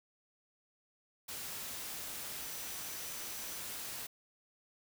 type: tone in noise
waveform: sine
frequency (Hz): 5920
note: F#8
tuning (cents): 0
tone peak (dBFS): -52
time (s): 2.42-3.57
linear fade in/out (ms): 10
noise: white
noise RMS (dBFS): -43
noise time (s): 1.28-4.07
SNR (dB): -12
effects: none